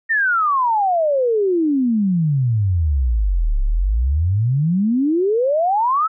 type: exponential two-way sweep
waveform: sine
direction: down then up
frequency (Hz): 1859 to 33.16 to 1337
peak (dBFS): -14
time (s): 0.09-6.08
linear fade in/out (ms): 20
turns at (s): 3.61
effects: none